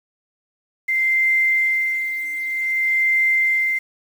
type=tone with tremolo; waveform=sine; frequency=2086 Hz; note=C7; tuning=6 cents flat; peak=-14 dBFS; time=0.88-3.79 s; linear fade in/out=10 ms; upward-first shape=sine; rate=0.53 Hz; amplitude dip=65%; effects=7-bit